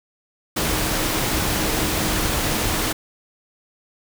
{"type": "tone in noise", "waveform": "sine", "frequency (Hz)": 311.1, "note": "D#4", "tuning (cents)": 0, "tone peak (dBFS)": -31, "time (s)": [0.56, 2.93], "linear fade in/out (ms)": 10, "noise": "pink", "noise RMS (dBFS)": -22, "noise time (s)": [0.56, 2.93], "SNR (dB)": -12, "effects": []}